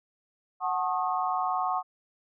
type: chord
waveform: sine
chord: D# half-diminished seventh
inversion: first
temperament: equal with one note detuned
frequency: 740 / 880 / 1085.3 / 1244.5 Hz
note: F#5 / A5 / C#6 / D#6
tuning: 0 / 0 / -37 / 0 cents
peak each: -29 / -34 / -30 / -34 dBFS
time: 0.6-1.83 s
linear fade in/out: 50 ms
effects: none